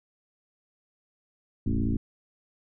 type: tone with frequency modulation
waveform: sine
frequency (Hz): 100.7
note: G2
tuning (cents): +47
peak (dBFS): -23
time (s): 1.66-1.97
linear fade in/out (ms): 5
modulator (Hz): 56.8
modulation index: 3.5
effects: none